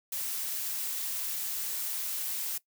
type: noise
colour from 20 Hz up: blue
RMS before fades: -34 dBFS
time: 0.12-2.58 s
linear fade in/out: 5 ms
effects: noise-tail reverb RT60 0.1 s tail -19 dB re dry